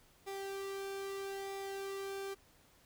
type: tone with flanger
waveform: sawtooth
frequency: 392 Hz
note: G4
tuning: in tune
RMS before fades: -42 dBFS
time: 0.26-2.35 s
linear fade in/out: 20 ms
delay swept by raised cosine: 0.68 to 1.54 ms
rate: 0.78 Hz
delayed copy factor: -0.55
effects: pink hiss -66 dBFS RMS until 2.85 s